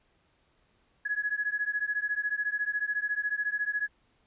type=beating tone pair; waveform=sine; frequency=1675 / 1689 Hz; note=G#6 / G#6; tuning=+14 / +29 cents; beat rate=14 Hz; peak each=-31 dBFS; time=1.05-3.88 s; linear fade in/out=10 ms; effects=pink hiss -69 dBFS RMS until 4.26 s + resampled to 8000 Hz